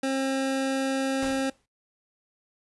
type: tone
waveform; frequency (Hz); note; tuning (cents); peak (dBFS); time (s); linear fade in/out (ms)
25% pulse; 267.9; C4; +41; -21; 0.03-1.5; 5
type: noise with exponential decay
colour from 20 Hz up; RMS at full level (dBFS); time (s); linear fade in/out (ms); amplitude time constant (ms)
pink; -35; 1.22-1.66; 5; 95
effects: noise-tail reverb RT60 0.2 s tail -22 dB re dry + resampled to 24000 Hz